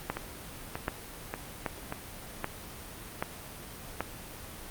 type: two click trains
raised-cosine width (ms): 0.5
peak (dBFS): -18 / -14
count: 4 / 6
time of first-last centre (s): 0.17-1.924 / 0.1-4.006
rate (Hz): 1.71 / 1.28
effects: pink hiss -44 dBFS RMS until 4.7 s + Opus 32 kbps